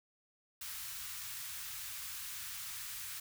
white band-stop noise, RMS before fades -44 dBFS, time 0.61-3.2 s, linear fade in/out 5 ms, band 130 to 1100 Hz, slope 24 dB/octave, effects none

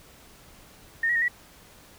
sine tone with pitch steps, 1832 / 1911 / 1842 / 1938 Hz, A#6 / A#6 / A#6 / B6, -31 / +43 / -21 / -33 cents, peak -21 dBFS, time 1.03-1.282 s, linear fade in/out 5 ms, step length 63 ms, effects pink hiss -52 dBFS RMS until 1.98 s

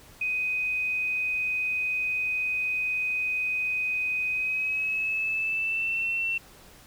sine tone with pitch glide, 2504 to 2699 Hz, D#7 to E7, +10 to +40 cents, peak -25 dBFS, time 0.21-6.38 s, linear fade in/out 5 ms, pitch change +130 cents, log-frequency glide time 4.29-6.07 s, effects pink hiss -52 dBFS RMS until 6.86 s

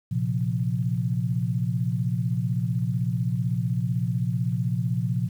sine chord, Bb suspended second, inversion none, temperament equal with one note detuned, 116.54 / 132.33 / 174.61 Hz, Bb2 / C3 / F3, 0 / +20 / 0 cents, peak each -26 / -27 / -28 dBFS, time 0.11-5.29 s, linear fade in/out 10 ms, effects 9-bit

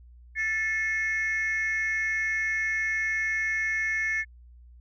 sine tone pair together, 1760 / 2167 Hz, A6 / C#7, 0 / -40 cents, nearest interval major third, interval 360 cents, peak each -26 dBFS, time 0.35-4.25 s, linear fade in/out 50 ms, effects tanh soft clip ceiling -21 dBFS + added 60 Hz sine -48 dBFS peak until 4.8 s

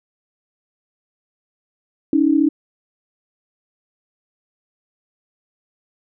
sine tone pair together, 282.3 / 317.1 Hz, C#4 / D#4, +32 / +33 cents, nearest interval major second, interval 201 cents, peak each -15 dBFS, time 2.13-2.49 s, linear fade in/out 2 ms, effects none

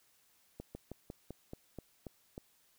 slowing click train, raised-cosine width 2 ms, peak -30 dBFS, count 9, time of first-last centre 0.6-2.379 s, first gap 150 ms, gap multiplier 1.11, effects white hiss -70 dBFS RMS until 2.78 s

